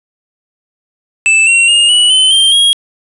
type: tone with pitch steps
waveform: square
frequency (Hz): 2637 / 2735 / 2836 / 2941 / 3050 / 3163 / 3280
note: E7 / F7 / F7 / F#7 / G7 / G7 / G#7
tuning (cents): 0 / -37 / +26 / -11 / -48 / +15 / -22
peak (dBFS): -6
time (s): 1.26-2.73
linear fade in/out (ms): 0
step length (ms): 210
effects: resampled to 24000 Hz + 7-bit